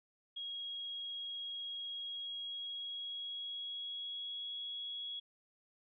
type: tone with pitch glide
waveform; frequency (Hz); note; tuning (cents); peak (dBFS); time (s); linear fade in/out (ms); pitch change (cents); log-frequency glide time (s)
sine; 3292 to 3338; G#7 to G#7; -16 to +8; -40; 0.36-5.2; 10; +24; 1.94-4.53
effects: none